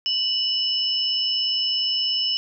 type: tone pair together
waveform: sine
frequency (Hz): 2954 / 5263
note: F#7 / E8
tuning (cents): -3 / -4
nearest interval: minor seventh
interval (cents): 999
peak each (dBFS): -23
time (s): 0.06-2.37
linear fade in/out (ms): 0
effects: none